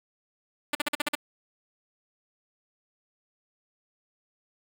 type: tone bursts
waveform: 5% pulse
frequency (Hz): 294.6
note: D4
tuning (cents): +6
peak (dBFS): -13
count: 7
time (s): 0.73-1.153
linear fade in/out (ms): 5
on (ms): 21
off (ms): 46
effects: none